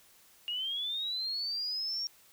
sine linear sweep, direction up, 2835 to 5588 Hz, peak -32 dBFS, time 0.48-2.07 s, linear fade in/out 0 ms, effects white hiss -61 dBFS RMS until 2.32 s

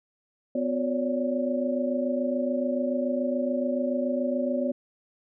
sine tone cluster, 251.6 / 361.3 / 554 / 581 Hz, B3 / F#4 / C#5 / D5, +32 / -41 / -1 / -19 cents, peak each -27 / -36 / -30 / -30 dBFS, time 0.55-4.72 s, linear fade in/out 5 ms, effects none

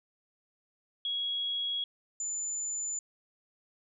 sine tone pair in turn, 3322 / 7039 Hz, G#7 / A8, 0 / 0 cents, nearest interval octave + minor second, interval 1300 cents, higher second, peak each -30 / -32 dBFS, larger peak first, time 1.05-1.84 / 2.2-2.99 s, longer neither, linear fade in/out 2 ms, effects none

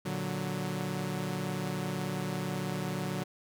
sawtooth chord, Bb augmented, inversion none, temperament equal, 116.54 / 146.83 / 185 Hz, Bb2 / D3 / F#3, 0 / 0 / 0 cents, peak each -37 / -32 / -31 dBFS, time 0.05-3.24 s, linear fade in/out 10 ms, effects none

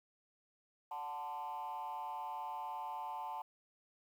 sine tone with frequency modulation, 882 Hz, A5, 4 cents sharp, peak -38 dBFS, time 0.91-3.42 s, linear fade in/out 5 ms, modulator 149 Hz, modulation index 0.97, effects tanh soft clip ceiling -38 dBFS + 11-bit

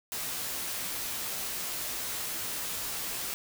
white noise with comb filter, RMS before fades -35 dBFS, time 0.12-3.34 s, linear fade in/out 0 ms, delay 14 ms, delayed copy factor -0.5, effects none

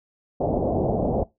white low-pass noise, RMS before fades -23 dBFS, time 0.4-1.24 s, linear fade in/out 10 ms, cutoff 730 Hz, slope 48 dB/octave, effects noise-tail reverb RT60 0.2 s tail -21 dB re dry

